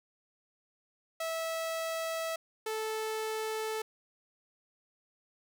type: tone pair in turn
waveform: sawtooth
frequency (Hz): 652 / 437.7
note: E5 / A4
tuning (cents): -19 / -9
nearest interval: perfect fifth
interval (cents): 690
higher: first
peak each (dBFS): -29 / -29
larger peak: neither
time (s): 1.2-2.36 / 2.66-3.82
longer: neither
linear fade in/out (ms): 5
effects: none